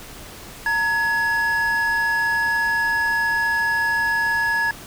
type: tone pair together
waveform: triangle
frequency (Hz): 916 / 1685.8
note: A#5 / G#6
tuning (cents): -31 / +25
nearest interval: major seventh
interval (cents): 1056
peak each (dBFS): -23 / -17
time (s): 0.66-4.71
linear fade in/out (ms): 2
effects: pink hiss -39 dBFS RMS until 4.86 s